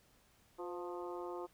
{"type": "harmonic tone with a mistuned harmonic", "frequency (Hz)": 176.9, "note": "F3", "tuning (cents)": 23, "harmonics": [2, 3, 4, 5, 6, 7], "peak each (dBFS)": [-43, -48, -51, -50, -51, -54], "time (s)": [0.58, 1.47], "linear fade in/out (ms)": 20, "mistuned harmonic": 3, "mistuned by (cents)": -52, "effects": ["pink hiss -69 dBFS RMS until 1.53 s"]}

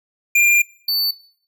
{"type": "tone pair in turn", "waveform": "square", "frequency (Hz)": [2396, 4500], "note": ["D7", "C#8"], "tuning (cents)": [34, 25], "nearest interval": "major seventh", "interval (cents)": 1091, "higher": "second", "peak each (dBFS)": [-12, -17], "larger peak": "first", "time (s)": [[0.35, 0.62], [0.88, 1.11]], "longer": "first", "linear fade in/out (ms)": 5, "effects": ["noise-tail reverb RT60 0.6 s tail -21 dB re dry"]}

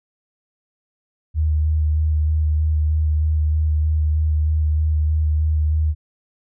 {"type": "tone with vibrato", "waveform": "sine", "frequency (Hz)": 77.1, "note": "D#2", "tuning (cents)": -15, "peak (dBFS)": -15, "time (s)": [1.34, 5.95], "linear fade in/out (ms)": 50, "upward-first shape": "square", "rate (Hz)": 3.2, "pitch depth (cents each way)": 14, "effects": []}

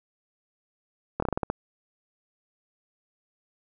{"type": "slowing click train", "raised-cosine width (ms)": 1, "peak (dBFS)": -12, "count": 8, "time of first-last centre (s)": [1.2, 1.501], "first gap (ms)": 24, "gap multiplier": 1.19, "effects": []}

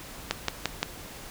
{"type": "click train", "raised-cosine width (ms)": 0.2, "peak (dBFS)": -7, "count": 4, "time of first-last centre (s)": [0.31, 0.83], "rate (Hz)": 5.77, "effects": ["pink hiss -43 dBFS RMS until 1.3 s"]}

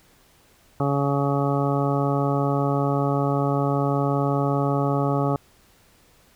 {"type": "harmonic tone", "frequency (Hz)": 140.4, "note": "C#3", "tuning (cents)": 22, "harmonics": [1, 2, 3, 4, 5, 6, 8, 9], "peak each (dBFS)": [-23, -26, -28, -29, -30, -31, -32, -33], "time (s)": [0.8, 5.36], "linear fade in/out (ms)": 2, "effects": ["pink hiss -57 dBFS RMS until 6.35 s"]}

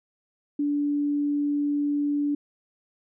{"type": "tone", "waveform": "sine", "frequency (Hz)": 290, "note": "D4", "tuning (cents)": -22, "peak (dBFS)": -22, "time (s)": [0.59, 2.35], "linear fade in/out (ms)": 5, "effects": []}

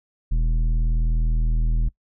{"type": "tone with tanh clipping", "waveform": "sine", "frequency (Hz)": 40.25, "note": "E1", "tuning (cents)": -41, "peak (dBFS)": -19, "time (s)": [0.31, 1.89], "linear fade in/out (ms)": 10, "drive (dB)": 10, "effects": ["noise-tail reverb RT60 0.1 s tail -22 dB re dry"]}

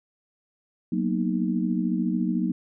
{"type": "chord", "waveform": "sine", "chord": "B major seventh", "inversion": "second", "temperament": "equal", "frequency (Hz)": [185, 233.1, 246.9, 311.1], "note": ["F#3", "A#3", "B3", "D#4"], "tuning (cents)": [0, 0, 0, 0], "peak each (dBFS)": [-26, -27, -31, -29], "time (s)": [0.92, 2.52], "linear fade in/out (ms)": 5, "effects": []}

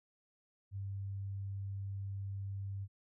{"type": "tone", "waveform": "sine", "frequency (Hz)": 98.4, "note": "G2", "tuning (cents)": 7, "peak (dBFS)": -38, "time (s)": [0.71, 2.88], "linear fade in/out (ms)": 50, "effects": []}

